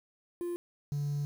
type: tone pair in turn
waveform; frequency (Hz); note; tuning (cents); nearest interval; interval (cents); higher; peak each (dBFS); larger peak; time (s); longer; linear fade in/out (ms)
triangle; 348.3 / 144.26; F4 / D3; -5 / -31; octave + minor third; 1526; first; -30 / -27; second; 0.41-0.56 / 0.92-1.25; second; 0
effects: tanh soft clip ceiling -26 dBFS + 9-bit